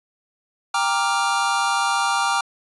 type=chord; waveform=square; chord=G minor seventh; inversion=none; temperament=equal with one note detuned; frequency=792.6 / 932.3 / 1174.7 / 1396.9 Hz; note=G5 / Bb5 / D6 / F6; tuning=+19 / 0 / 0 / 0 cents; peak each=-25 dBFS; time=0.74-2.41 s; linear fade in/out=5 ms; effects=resampled to 24000 Hz